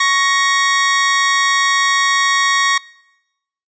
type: tone pair together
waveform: sawtooth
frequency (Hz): 1108.7 / 1879.3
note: C#6 / A#6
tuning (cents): 0 / +14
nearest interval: major sixth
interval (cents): 914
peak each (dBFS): -11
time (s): 0-2.78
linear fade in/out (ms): 5
effects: noise-tail reverb RT60 0.9 s tail -24 dB re dry + resampled to 16000 Hz